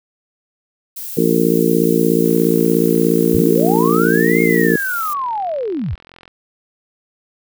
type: noise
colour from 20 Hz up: violet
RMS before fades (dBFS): -28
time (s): 0.96-5.14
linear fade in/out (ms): 10
type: harmonic tone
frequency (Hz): 56.9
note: A#1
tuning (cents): -41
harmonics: 3 / 4 / 5 / 6 / 7 / 8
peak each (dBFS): -19 / -19 / -19 / -18 / -21 / -17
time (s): 1.17-4.76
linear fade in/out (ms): 5
type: click train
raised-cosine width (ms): 0.3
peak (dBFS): -25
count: 175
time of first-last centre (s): 2.26-6.278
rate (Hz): 43.3
type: linear two-way sweep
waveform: sine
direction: up then down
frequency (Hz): 51.1 to 2154 to 51.1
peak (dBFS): -18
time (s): 3.34-5.95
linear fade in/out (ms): 5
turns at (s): 4.41
effects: none